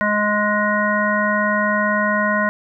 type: harmonic tone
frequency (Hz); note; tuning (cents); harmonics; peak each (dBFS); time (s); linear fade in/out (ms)
208.9; G#3; +10; 1 / 3 / 5 / 7 / 9; -22 / -22 / -22 / -22 / -22; 0.01-2.49; 0
effects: none